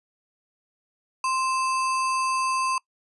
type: tone with sample-and-hold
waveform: sine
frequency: 1046.5 Hz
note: C6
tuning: in tune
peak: -22 dBFS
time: 1.24-2.78 s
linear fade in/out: 2 ms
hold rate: 3675 Hz
effects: noise-tail reverb RT60 0.1 s tail -23 dB re dry + resampled to 24000 Hz